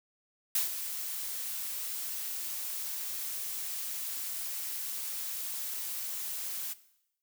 blue noise with ADSR envelope, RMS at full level -27 dBFS, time 0.55-6.74 s, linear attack 5 ms, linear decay 130 ms, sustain -10 dB, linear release 18 ms, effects noise-tail reverb RT60 0.8 s tail -17 dB re dry

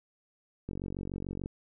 click train, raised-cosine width 3 ms, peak -24 dBFS, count 37, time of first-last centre 0.69-1.459 s, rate 46.8 Hz, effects none

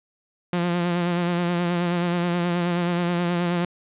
sawtooth tone with vibrato, 174.4 Hz, F3, 2 cents flat, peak -17 dBFS, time 0.53-3.65 s, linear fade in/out 2 ms, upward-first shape sine, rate 9.4 Hz, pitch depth 35 cents each way, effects resampled to 8000 Hz + 9-bit

